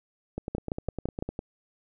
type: two click trains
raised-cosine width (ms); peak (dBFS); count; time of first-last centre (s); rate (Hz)
2; -16 / -19; 5 / 11; 0.55-1.225 / 0.38-1.391; 5.93 / 9.89
effects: none